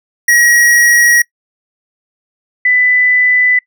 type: tone pair in turn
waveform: square / sine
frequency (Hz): 1903 / 1994.8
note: A#6 / B6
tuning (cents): +35 / +17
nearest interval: minor second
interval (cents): 82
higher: second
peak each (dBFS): -7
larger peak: neither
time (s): 0.28-1.22 / 2.65-3.59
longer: neither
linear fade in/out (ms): 5
effects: noise-tail reverb RT60 0.1 s tail -23 dB re dry

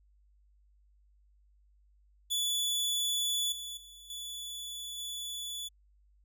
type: tone with level steps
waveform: sawtooth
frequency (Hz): 3446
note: A7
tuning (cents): -37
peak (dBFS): -26 / -36 / -47 / -36 / -34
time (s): 2.3-5.69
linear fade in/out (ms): 20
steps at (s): 3.52 / 3.77 / 4.1 / 4.98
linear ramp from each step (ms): 2
effects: added 50 Hz sine -62 dBFS peak until 6.24 s

